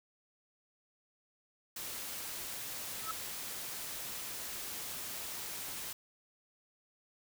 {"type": "noise", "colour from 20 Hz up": "white", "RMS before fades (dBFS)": -42, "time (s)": [1.76, 5.93], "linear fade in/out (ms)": 5}
{"type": "tone with exponential growth", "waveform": "sine", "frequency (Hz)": 1300, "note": "E6", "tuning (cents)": -24, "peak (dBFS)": -32, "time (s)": [2.98, 3.11], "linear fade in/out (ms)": 2, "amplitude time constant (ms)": 28}
{"effects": []}